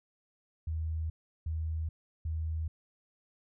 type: tone bursts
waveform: sine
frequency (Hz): 79.8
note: D#2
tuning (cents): +44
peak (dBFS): -31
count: 3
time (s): 0.67-2.68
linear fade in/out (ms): 5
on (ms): 430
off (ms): 360
effects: none